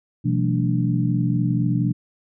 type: tone cluster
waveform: sine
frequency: 125.8 / 170 / 189.7 / 222.7 / 292.3 Hz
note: B2 / F3 / F#3 / A3 / D4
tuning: +32 / -46 / +43 / +21 / -8 cents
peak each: -21 / -23 / -28 / -28 / -26 dBFS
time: 0.24-1.93 s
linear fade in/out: 20 ms
effects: none